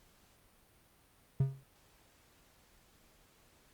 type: tone with exponential decay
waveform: triangle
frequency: 135 Hz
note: C#3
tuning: 45 cents flat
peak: -21 dBFS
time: 1.4-1.64 s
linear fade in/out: 5 ms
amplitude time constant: 51 ms
effects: pink hiss -66 dBFS RMS until 3.73 s + Opus 48 kbps